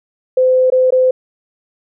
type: tone with dropouts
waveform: sine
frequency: 513 Hz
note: C5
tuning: 34 cents flat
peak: -8 dBFS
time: 0.37-1.11 s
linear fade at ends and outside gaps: 5 ms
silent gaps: 0.702-0.721 / 0.906-0.922 s
effects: none